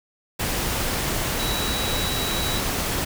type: tone in noise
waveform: sine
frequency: 3900 Hz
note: B7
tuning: 23 cents flat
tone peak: -29 dBFS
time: 1.39-2.6 s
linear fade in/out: 10 ms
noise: pink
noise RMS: -25 dBFS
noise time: 0.39-3.05 s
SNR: -7 dB
effects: none